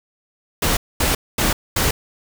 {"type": "noise bursts", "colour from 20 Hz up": "pink", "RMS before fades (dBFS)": -18, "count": 4, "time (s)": [0.62, 1.91], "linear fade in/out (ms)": 5, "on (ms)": 150, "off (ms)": 230, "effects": []}